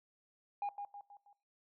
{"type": "tone with echo", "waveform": "sine", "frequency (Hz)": 813, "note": "G#5", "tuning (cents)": -37, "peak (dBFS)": -32, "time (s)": [0.62, 0.69], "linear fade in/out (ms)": 2, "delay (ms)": 160, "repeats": 4, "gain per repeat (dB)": -7, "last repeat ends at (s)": 1.33, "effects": ["noise-tail reverb RT60 0.4 s tail -20 dB re dry", "tanh soft clip ceiling -33 dBFS"]}